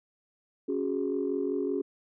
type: chord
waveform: sine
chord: C# suspended fourth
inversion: none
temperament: equal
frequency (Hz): 277.2 / 370 / 415.3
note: C#4 / F#4 / G#4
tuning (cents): 0 / 0 / 0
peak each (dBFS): -31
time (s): 0.68-1.82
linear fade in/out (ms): 10
effects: tanh soft clip ceiling -19 dBFS